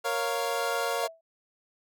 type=chord; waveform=25% pulse; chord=Bb minor; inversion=none; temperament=equal; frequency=466.2 / 554.4 / 698.5 Hz; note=Bb4 / Db5 / F5; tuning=0 / 0 / 0 cents; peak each=-28 dBFS; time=0.04-1.08 s; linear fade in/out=20 ms
type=tone with exponential decay; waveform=sine; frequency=655 Hz; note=E5; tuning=11 cents flat; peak=-28 dBFS; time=1.03-1.21 s; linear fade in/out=5 ms; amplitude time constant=39 ms
effects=none